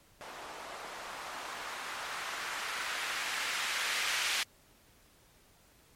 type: noise with low-pass filter sweep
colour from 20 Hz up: violet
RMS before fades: -37 dBFS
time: 0.21-4.43 s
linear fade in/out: 0 ms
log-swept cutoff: 720 to 2300 Hz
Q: 1.1
effects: pink hiss -63 dBFS RMS until 5.95 s + MP3 64 kbps